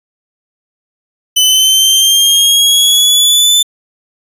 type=linear sweep; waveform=sawtooth; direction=up; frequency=3005 to 3531 Hz; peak=-3 dBFS; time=1.36-3.63 s; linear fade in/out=10 ms; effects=resampled to 32000 Hz